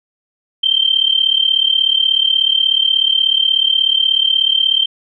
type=tone with amplitude modulation; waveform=sine; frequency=3136 Hz; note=G7; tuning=in tune; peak=-7 dBFS; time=0.63-4.86 s; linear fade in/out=10 ms; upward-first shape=sine; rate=36.5 Hz; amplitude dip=85%; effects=none